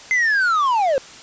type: linear sweep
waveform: triangle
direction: down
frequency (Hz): 2084 to 507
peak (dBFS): -13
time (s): 0.11-0.98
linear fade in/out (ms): 0
effects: white hiss -40 dBFS RMS until 1.22 s + resampled to 16000 Hz